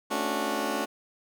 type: chord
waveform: 15% pulse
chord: D major seventh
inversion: second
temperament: just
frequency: 220.2 / 275.3 / 293.7 / 367.1 Hz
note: A3 / C#4 / D4 / F#4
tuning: +2 / -12 / 0 / -14 cents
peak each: -27 dBFS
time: 0.1-0.86 s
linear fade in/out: 20 ms
effects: none